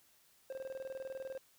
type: tone with tremolo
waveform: triangle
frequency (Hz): 530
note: C5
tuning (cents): +22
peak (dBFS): -37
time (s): 0.5-1.38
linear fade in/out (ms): 2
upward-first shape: square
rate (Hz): 20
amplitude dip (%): 70
effects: white hiss -68 dBFS RMS until 1.58 s